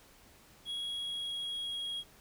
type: tone with pitch glide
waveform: triangle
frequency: 3322 to 3291 Hz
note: G#7 to G#7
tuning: 0 to -16 cents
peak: -34 dBFS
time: 0.65-2.04 s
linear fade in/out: 50 ms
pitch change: -16 cents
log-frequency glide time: 0.76-1.92 s
effects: pink hiss -60 dBFS RMS until 2.2 s